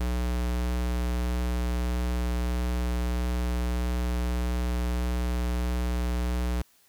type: tone with vibrato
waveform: square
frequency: 60.7 Hz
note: B1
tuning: 29 cents flat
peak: -26 dBFS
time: 0-6.62 s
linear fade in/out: 5 ms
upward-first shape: triangle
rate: 1.6 Hz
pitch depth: 9 cents each way
effects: white hiss -62 dBFS RMS until 6.88 s